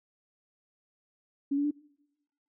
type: tone with pitch steps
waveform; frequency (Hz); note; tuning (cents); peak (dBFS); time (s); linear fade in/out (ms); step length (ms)
sine; 280 / 287 / 294.3; C#4 / D4 / D4; +18 / -40 / +4; -25; 1.51-1.711; 10; 67
effects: noise-tail reverb RT60 1.0 s tail -26 dB re dry